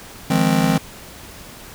square chord, F minor seventh, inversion third, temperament just, 157.15 / 174.61 / 209.5 / 261.9 Hz, Eb3 / F3 / Ab3 / C4, +18 / 0 / +15 / +2 cents, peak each -21 dBFS, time 0.3-0.78 s, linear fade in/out 5 ms, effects pink hiss -39 dBFS RMS until 1.74 s

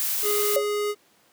blue noise, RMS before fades -26 dBFS, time 0-0.56 s, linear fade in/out 0 ms
square tone, 415.3 Hz, G#4, in tune, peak -24 dBFS, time 0.22-0.95 s, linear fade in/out 50 ms
sine tone with exponential decay, 559 Hz, C#5, 14 cents sharp, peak -15 dBFS, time 0.56-0.67 s, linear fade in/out 5 ms, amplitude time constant 22 ms
effects pink hiss -60 dBFS RMS until 1.32 s + high-pass 200 Hz 12 dB/octave

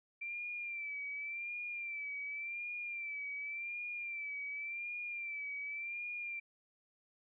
sine tone with vibrato, 2349 Hz, D7, in tune, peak -39 dBFS, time 0.21-6.4 s, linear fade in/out 10 ms, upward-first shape sine, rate 0.89 Hz, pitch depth 59 cents each way, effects none

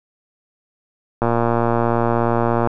click train, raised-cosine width 1 ms, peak -4 dBFS, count 171, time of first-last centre 1.22-2.673 s, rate 117 Hz, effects none

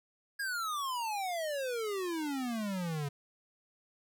square exponential sweep, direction down, 1661.2 to 138.59 Hz, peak -34 dBFS, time 0.39-3.09 s, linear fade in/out 10 ms, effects none

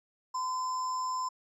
sine tone with sample-and-hold, 1019 Hz, C6, 46 cents flat, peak -30 dBFS, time 0.34-1.29 s, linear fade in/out 10 ms, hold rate 6300 Hz, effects resampled to 24000 Hz

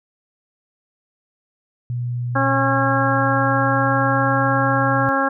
sine tone with pitch glide, 121.7 to 124.83 Hz, B2 to B2, -25 to +19 cents, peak -21 dBFS, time 1.9-5.09 s, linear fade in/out 0 ms, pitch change +44 cents, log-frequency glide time 3.16-4.35 s
harmonic tone, 272.2 Hz, C#4, 31 cents flat, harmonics 1 / 2 / 3 / 4 / 5 / 6, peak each -23 / -23 / -23 / -23 / -23 / -23 dBFS, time 2.35-5.29 s, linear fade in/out 10 ms
effects none

